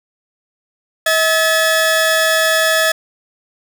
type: tone pair together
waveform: sawtooth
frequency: 642 / 1715 Hz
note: E5 / A6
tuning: -46 / -45 cents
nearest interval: octave + perfect fourth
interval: 1701 cents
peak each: -11 dBFS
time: 1.06-2.92 s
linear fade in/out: 5 ms
effects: none